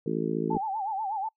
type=harmonic tone; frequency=55.1 Hz; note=A1; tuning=3 cents sharp; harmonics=3 / 4 / 5 / 6 / 7 / 8; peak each=-33 / -33 / -33 / -33 / -33 / -33 dBFS; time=0.06-0.58 s; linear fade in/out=5 ms
type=tone with vibrato; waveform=sine; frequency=826 Hz; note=G#5; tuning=10 cents flat; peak=-28 dBFS; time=0.5-1.29 s; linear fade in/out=10 ms; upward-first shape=sine; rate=8.2 Hz; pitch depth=140 cents each way
type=clicks; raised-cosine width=2 ms; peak=-27 dBFS; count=2; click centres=0.546 / 0.565 s
effects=noise-tail reverb RT60 0.1 s tail -22 dB re dry